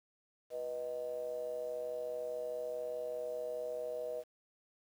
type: ring-modulated tone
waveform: triangle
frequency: 66.7 Hz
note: C2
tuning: 34 cents sharp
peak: -32 dBFS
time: 0.5-4.24 s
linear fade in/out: 50 ms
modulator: 556 Hz
effects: 10-bit